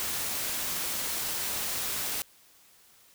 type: noise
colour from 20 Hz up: white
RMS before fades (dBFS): -32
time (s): 0-2.22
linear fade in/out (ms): 0
effects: white hiss -59 dBFS RMS until 3.14 s